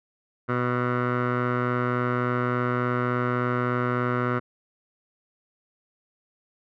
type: tone with low-pass filter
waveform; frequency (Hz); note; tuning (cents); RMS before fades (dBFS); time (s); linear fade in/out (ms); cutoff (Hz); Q
15% pulse; 123.47; B2; 0; -25; 0.48-4.4; 20; 1500; 3.9
effects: none